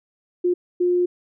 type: tone bursts at uneven times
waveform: sine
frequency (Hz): 355.8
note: F4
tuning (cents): +32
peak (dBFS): -16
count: 2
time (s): 0.44-0.54 / 0.8-1.06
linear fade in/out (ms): 10
effects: none